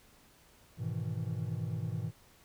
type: chord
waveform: triangle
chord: E major seventh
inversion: first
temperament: equal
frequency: 103.83 / 123.47 / 155.56 / 164.81 Hz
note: G#2 / B2 / D#3 / E3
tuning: 0 / 0 / 0 / 0 cents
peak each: -36 / -36 / -39 / -38 dBFS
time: 0.77-2.12 s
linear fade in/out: 50 ms
effects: pink hiss -62 dBFS RMS until 2.44 s